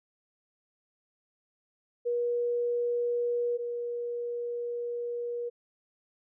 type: tone pair in turn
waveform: sine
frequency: 480 / 478 Hz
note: B4 / A#4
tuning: -49 / +43 cents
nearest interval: unison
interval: 8 cents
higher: first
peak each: -26 / -31 dBFS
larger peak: first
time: 2.05-3.58 / 3.58-5.5 s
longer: second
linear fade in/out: 20 ms
effects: none